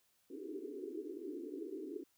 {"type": "band-pass noise", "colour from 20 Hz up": "white", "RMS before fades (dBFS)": -45, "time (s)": [0.3, 2.04], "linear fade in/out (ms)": 5, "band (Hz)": [270, 430], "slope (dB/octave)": 96, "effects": ["white hiss -75 dBFS RMS until 2.17 s"]}